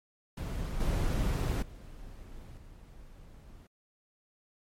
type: noise with level steps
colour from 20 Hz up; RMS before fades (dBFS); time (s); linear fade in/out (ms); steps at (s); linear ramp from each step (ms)
brown; -34 / -28 / -47 / -51; 0.37-3.67; 5; 0.8 / 1.62 / 2.57; 5
effects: MP3 64 kbps